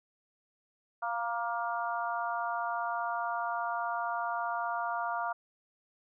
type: harmonic tone with a mistuned harmonic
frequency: 235.1 Hz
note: A#3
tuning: 15 cents sharp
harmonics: 3 / 4 / 5 / 6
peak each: -35 / -36 / -37 / -38 dBFS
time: 1.02-5.33 s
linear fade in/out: 10 ms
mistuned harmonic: 3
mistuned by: -21 cents
effects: none